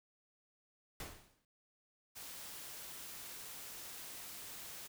pink noise with exponential decay, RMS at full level -43 dBFS, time 1-1.45 s, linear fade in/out 2 ms, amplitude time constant 97 ms
white noise, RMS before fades -49 dBFS, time 2.15-4.88 s, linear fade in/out 20 ms
effects none

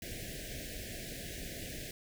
pink band-stop noise, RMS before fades -43 dBFS, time 0.02-1.91 s, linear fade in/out 2 ms, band 700 to 1600 Hz, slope 96 dB/octave, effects none

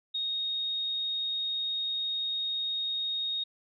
sine tone, 3729 Hz, A#7, in tune, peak -29 dBFS, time 0.14-3.44 s, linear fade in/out 10 ms, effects none

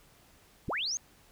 sine linear sweep, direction up, 30.87 to 6645 Hz, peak -30 dBFS, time 0.68-0.97 s, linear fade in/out 0 ms, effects pink hiss -61 dBFS RMS until 1.31 s

